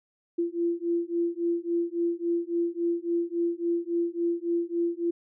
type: beating tone pair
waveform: sine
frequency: 339.7 / 343.3 Hz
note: F4 / F4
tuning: -48 / -30 cents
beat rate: 3.6 Hz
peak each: -28 dBFS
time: 0.38-5.11 s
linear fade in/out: 10 ms
effects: none